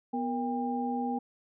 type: tone cluster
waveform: sine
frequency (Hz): 246 / 468.4 / 799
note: B3 / A#4 / G5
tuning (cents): -7 / +8 / +33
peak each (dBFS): -31 / -39 / -33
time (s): 0.13-1.19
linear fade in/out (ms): 10
effects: none